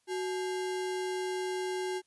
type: tone with sample-and-hold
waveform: sine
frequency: 370 Hz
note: F#4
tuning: in tune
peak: -31 dBFS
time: 0.07-2.02 s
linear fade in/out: 50 ms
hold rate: 1225 Hz
effects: white hiss -74 dBFS RMS until 2.06 s + resampled to 24000 Hz